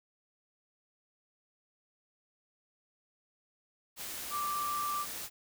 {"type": "tone in noise", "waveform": "sine", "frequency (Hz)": 1174.7, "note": "D6", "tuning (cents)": 0, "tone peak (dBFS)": -32, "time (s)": [4.3, 5.06], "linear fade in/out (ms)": 50, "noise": "white", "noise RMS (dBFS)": -41, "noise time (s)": [3.96, 5.3], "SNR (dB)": 6, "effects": []}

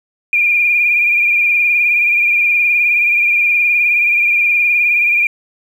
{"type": "tone with vibrato", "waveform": "triangle", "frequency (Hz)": 2409, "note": "D7", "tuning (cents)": 43, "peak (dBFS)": -6, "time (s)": [0.33, 5.27], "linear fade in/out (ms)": 2, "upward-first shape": "sine", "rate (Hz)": 19, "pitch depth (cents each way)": 42, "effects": ["tanh soft clip ceiling -8 dBFS"]}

